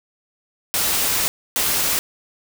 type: noise bursts at uneven times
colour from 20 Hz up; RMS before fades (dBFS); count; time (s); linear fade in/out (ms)
white; -20; 2; 0.74-1.28 / 1.56-1.99; 0
effects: none

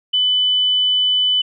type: tone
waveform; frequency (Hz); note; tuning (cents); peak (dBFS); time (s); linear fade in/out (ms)
sine; 3000; F#7; +23; -13; 0.13-1.42; 10
effects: none

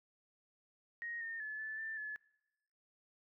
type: tone with pitch steps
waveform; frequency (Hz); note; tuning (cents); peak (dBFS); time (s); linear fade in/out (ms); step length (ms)
sine; 1874 / 1826 / 1724 / 1745 / 1777 / 1717; A#6 / A#6 / A6 / A6 / A6 / A6; +9 / -36 / -36 / -15 / +17 / -43; -40; 1.02-2.16; 0; 190
effects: noise-tail reverb RT60 1.0 s tail -24 dB re dry

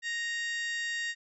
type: harmonic tone with a mistuned harmonic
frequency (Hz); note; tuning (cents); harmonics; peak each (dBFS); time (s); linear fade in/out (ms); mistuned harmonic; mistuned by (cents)
932.3; A#5; 0; 2 / 3 / 4 / 5 / 6 / 7 / 8; -32 / -42 / -42 / -47 / -49 / -50 / -45; 0.02-1.15; 50; 7; +48
effects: none

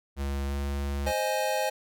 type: tone with pitch glide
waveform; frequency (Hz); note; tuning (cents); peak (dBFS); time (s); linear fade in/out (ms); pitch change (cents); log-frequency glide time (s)
square; 69.4 to 70.21; C#2 to C#2; +3 to +23; -29; 0.16-1.13; 50; +20; 0.47-0.54
type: chord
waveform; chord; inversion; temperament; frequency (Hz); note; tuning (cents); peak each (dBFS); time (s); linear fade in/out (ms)
square; Ab major; first; equal; 523.3 / 622.3 / 830.6; C5 / Eb5 / Ab5; 0 / 0 / 0; -31; 1.06-1.7; 10
effects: none

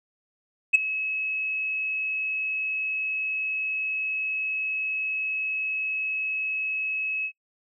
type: tone with ADSR envelope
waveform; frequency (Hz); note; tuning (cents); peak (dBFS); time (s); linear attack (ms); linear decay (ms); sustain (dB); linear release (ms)
sine; 2575; E7; -41; -9; 0.73-7.32; 20; 11; -17; 71
effects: noise-tail reverb RT60 0.1 s tail -24 dB re dry + tanh soft clip ceiling -9 dBFS

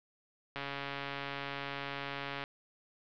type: click train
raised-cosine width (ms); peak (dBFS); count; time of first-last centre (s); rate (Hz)
0.3; -22; 264; 0.56-2.439; 140
effects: low-pass 4000 Hz 12 dB/octave

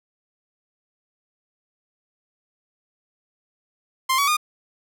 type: tone with pitch steps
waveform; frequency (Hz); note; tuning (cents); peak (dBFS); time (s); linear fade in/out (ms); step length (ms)
sawtooth; 1050 / 1131.9 / 1220.1; C6 / C#6 / D#6; +6 / +36 / -34; -14; 4.09-4.369; 10; 93
effects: none

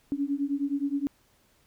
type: beating tone pair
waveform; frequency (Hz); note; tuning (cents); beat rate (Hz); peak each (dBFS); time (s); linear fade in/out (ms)
sine; 277.2 / 286.8; C#4 / D4; 0 / -41; 9.6; -29 / -29; 0.12-1.07; 0
effects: pink hiss -65 dBFS RMS until 1.66 s

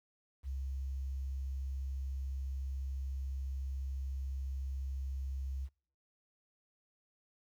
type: tone with quantisation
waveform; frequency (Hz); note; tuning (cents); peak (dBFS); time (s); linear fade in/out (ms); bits
sine; 67; C2; +42; -36; 0.43-5.69; 50; 11
effects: noise-tail reverb RT60 0.6 s tail -25 dB re dry

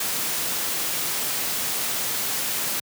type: noise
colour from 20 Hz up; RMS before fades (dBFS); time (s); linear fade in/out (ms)
white; -26; 0-2.8; 5
effects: high-pass 100 Hz 12 dB/octave

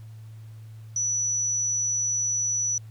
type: tone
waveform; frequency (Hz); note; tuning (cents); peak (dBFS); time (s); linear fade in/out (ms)
sine; 5920; F#8; 0; -23; 0.96-2.78; 2
effects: added 110 Hz sine -40 dBFS peak until 2.9 s + pink hiss -61 dBFS RMS until 2.9 s

